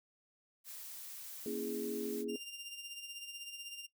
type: noise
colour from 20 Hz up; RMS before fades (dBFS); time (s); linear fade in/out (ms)
blue; -48; 0.64-2.25; 50
type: chord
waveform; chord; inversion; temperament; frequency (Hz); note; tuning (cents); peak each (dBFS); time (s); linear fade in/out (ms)
sine; A# half-diminished seventh; none; equal with one note detuned; 235.5 / 277.2 / 329.6 / 415.3; A#3 / C#4 / E4 / G#4; +18 / 0 / 0 / 0; -42 / -44 / -44 / -39; 1.46-2.36; 2
type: tone with tremolo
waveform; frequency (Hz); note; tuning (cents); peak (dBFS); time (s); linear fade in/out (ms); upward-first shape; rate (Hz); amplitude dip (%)
sawtooth; 2794; F7; 0; -39; 2.28-3.87; 20; sine; 16; 55
effects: noise-tail reverb RT60 0.1 s tail -18 dB re dry